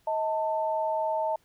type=tone pair together; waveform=sine; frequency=633.7 / 890 Hz; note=D#5 / A5; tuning=+32 / +20 cents; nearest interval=tritone; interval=588 cents; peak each=-28 dBFS; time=0.07-1.36 s; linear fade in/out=5 ms; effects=pink hiss -67 dBFS RMS until 1.44 s